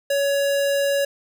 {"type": "tone", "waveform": "square", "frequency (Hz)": 561, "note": "C#5", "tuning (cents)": 21, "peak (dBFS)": -19, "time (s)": [0.1, 1.05], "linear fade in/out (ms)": 5, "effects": []}